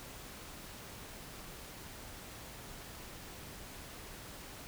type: silence
effects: pink hiss -49 dBFS RMS until 4.67 s